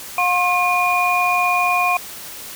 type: tone cluster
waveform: sine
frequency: 716 / 1072 / 2434 Hz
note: F5 / C6 / D#7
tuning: +43 / +42 / -39 cents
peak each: -19 dBFS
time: 0.18-1.97 s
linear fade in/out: 2 ms
effects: white hiss -34 dBFS RMS until 2.55 s